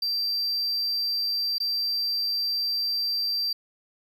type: tone with dropouts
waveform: triangle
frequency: 4699 Hz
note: D8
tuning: in tune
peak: -23 dBFS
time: 0.02-3.53 s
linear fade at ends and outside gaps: 5 ms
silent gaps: 1.583-1.601 s
effects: none